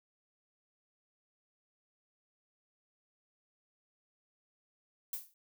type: noise with exponential decay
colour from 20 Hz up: violet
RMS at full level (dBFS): -35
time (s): 5.13-5.34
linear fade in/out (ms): 2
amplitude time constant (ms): 45
effects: none